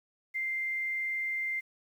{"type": "tone with quantisation", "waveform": "sine", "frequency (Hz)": 2093, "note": "C7", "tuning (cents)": 0, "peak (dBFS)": -30, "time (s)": [0.34, 1.61], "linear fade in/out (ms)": 20, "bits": 10, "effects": []}